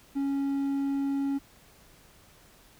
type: tone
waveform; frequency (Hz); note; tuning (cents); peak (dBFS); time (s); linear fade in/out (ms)
triangle; 277; C#4; -1; -24; 0.15-1.39; 20
effects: pink hiss -57 dBFS RMS until 2.79 s